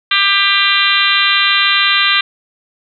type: harmonic tone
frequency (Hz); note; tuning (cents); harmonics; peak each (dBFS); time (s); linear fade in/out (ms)
396.9; G4; +22; 3 / 4 / 5 / 6 / 7 / 8 / 9 / 10; -18 / -18 / -18 / -18 / -18 / -18 / -18 / -18; 0.11-2.21; 5
effects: none